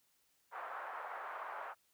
white band-pass noise, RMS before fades -45 dBFS, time 0.51-1.75 s, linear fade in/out 50 ms, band 630 to 1400 Hz, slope 24 dB/octave, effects white hiss -75 dBFS RMS until 1.93 s

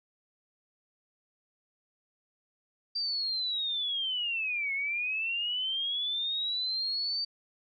sine linear two-way sweep, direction down then up, 4711 to 2168 to 4626 Hz, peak -29 dBFS, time 2.95-7.25 s, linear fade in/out 10 ms, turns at 4.73 s, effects none

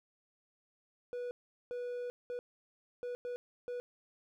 triangle tone bursts at uneven times, 489 Hz, B4, 17 cents flat, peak -35 dBFS, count 6, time 1.13-1.31 / 1.71-2.1 / 2.3-2.39 / 3.03-3.15 / 3.25-3.36 / 3.68-3.8 s, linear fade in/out 0 ms, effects none

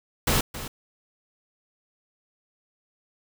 pink noise with echo, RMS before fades -22 dBFS, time 0.27-0.41 s, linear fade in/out 5 ms, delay 270 ms, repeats 1, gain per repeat -13 dB, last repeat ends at 0.68 s, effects none

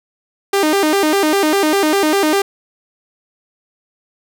sawtooth tone with vibrato, 349.2 Hz, F4, in tune, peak -8 dBFS, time 0.53-2.42 s, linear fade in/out 5 ms, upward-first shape square, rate 5 Hz, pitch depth 220 cents each way, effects none

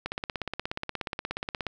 click train, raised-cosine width 0.3 ms, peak -15 dBFS, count 28, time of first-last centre 0.06-1.667 s, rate 16.8 Hz, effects none

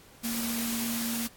sine tone in noise, 232 Hz, A#3, 8 cents flat, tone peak -31 dBFS, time 0.23-1.28 s, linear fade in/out 20 ms, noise white, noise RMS -34 dBFS, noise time 0.23-1.28 s, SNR 0 dB, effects pink hiss -55 dBFS RMS until 1.36 s + AAC 64 kbps

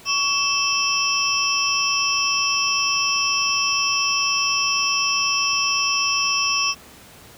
sine tone cluster, 1123 / 2641 / 3156 / 5250 / 5640 Hz, C#6 / E7 / G7 / E8 / F8, +22 / +3 / +11 / -8 / +16 cents, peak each -25 / -23 / -30 / -23 / -25 dBFS, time 0.05-6.75 s, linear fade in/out 50 ms, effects pink hiss -45 dBFS RMS until 7.37 s + high-pass 60 Hz 12 dB/octave

